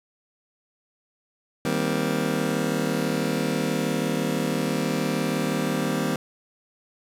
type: chord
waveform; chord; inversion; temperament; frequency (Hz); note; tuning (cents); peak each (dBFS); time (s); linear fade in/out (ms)
25% pulse; C minor seventh; first; just; 156.98 / 196.22 / 235.5 / 261.6; Eb3 / G3 / Bb3 / C4; +16 / +2 / +18 / 0; -25; 1.65-6.16; 2
effects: resampled to 32000 Hz + 8-bit